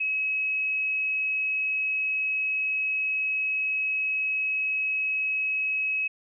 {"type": "tone", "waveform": "sine", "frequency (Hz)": 2561, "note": "D#7", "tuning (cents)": 49, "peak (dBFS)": -24, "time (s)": [0, 6.08], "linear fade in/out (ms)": 10, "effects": []}